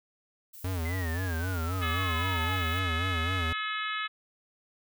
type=noise; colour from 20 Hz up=violet; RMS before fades=-47 dBFS; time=0.53-2.8 s; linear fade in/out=10 ms
type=tone with vibrato; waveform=square; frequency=87.31 Hz; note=F2; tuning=in tune; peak=-30 dBFS; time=0.64-3.53 s; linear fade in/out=5 ms; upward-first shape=sine; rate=3.8 Hz; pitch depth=140 cents each way
type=exponential sweep; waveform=sine; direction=down; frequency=2072 to 827 Hz; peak=-38 dBFS; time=0.85-2.57 s; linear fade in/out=5 ms
type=harmonic tone; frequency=427.3 Hz; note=G#4; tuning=49 cents sharp; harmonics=3 / 4 / 5 / 6 / 7 / 8 / 9; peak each=-34 / -36 / -38 / -40 / -41 / -42 / -43 dBFS; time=1.81-4.08 s; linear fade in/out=20 ms
effects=none